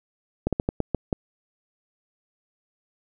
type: slowing click train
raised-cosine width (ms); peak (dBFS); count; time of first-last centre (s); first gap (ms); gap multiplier
2; -9; 7; 0.47-1.128; 57; 1.26
effects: none